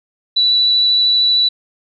sine tone with vibrato, 3951 Hz, B7, in tune, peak -10 dBFS, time 0.36-1.49 s, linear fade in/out 10 ms, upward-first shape sine, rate 13 Hz, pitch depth 8 cents each way, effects none

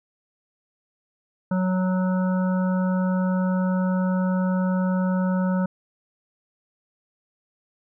harmonic tone, 185 Hz, F#3, in tune, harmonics 1 / 3 / 5 / 7 / 8, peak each -20 / -30 / -34 / -37 / -38 dBFS, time 1.51-5.66 s, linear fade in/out 5 ms, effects none

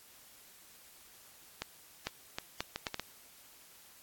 accelerating click train, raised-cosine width 0.2 ms, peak -18 dBFS, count 8, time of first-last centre 1.62-2.996 s, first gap 450 ms, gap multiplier 0.7, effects white hiss -58 dBFS RMS until 4.02 s + AAC 64 kbps

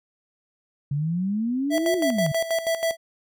sine exponential two-way sweep, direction up then down, 138.1 to 371.3 to 138.1 Hz, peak -22 dBFS, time 0.91-2.32 s, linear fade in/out 5 ms, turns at 1.96 s
square tone with tremolo, 659.3 Hz, E5, in tune, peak -21 dBFS, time 1.7-2.97 s, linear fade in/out 50 ms, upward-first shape square, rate 6.2 Hz, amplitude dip 70%
effects none

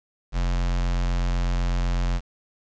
square tone with notch filter, 44 Hz, F1, 14 cents sharp, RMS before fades -23 dBFS, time 0.32-2.21 s, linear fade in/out 50 ms, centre 360 Hz, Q 1.5, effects resampled to 16000 Hz + 8-bit

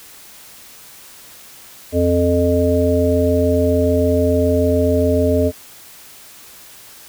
harmonic tone, 87.31 Hz, F2, in tune, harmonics 1 / 3 / 5 / 7, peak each -18 / -18 / -18 / -18 dBFS, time 1.92-5.52 s, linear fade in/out 50 ms, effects white hiss -41 dBFS RMS until 7.08 s

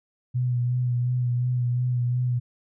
sine tone with vibrato, 123.47 Hz, B2, in tune, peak -21 dBFS, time 0.34-2.4 s, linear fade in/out 20 ms, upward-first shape sine, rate 2.8 Hz, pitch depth 27 cents each way, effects none

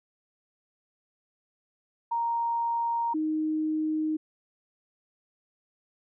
sine tone pair in turn, 932.3 / 311.1 Hz, A#5 / D#4, 0 / 0 cents, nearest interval octave + perfect fifth, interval 1900 cents, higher first, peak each -25 dBFS, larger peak neither, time 2.11-3.14 / 3.14-4.17 s, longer neither, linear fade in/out 10 ms, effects none

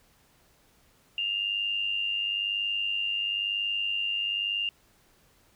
sine tone with amplitude modulation, 2800 Hz, F7, 4 cents sharp, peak -24 dBFS, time 1.18-4.69 s, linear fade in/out 2 ms, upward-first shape sine, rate 101 Hz, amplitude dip 55%, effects pink hiss -63 dBFS RMS until 5.55 s

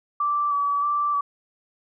sine tone with vibrato, 1157 Hz, D6, 26 cents flat, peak -20 dBFS, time 0.2-1.21 s, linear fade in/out 5 ms, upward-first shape square, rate 1.6 Hz, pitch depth 19 cents each way, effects none

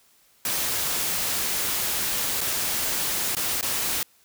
white noise with dropouts, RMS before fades -26 dBFS, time 0.45-4.03 s, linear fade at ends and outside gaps 2 ms, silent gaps 2.408-2.412 / 3.351-3.367 / 3.611-3.627 s, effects white hiss -60 dBFS RMS until 4.24 s

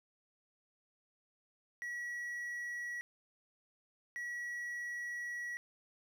triangle tone bursts at uneven times, 1927 Hz, B6, 43 cents flat, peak -37 dBFS, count 2, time 1.82-3.01 / 4.16-5.57 s, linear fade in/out 0 ms, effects none

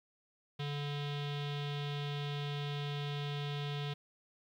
square tone with low-pass filter, 144.6 Hz, D3, 27 cents flat, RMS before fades -38 dBFS, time 0.59-3.94 s, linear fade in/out 10 ms, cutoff 3500 Hz, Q 4.7, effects 11-bit

